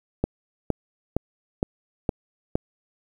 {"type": "click train", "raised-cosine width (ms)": 2, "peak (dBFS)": -8, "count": 6, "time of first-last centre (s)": [0.24, 2.555], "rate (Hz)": 2.16, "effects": ["8-bit"]}